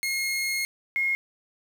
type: tone pair in turn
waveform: sawtooth / sine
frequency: 2152 / 2152 Hz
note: C7 / C7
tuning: +48 / +48 cents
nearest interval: unison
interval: 0 cents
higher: neither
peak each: -22 dBFS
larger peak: neither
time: 0.03-0.65 / 0.96-1.15 s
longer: first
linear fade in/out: 0 ms
effects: 8-bit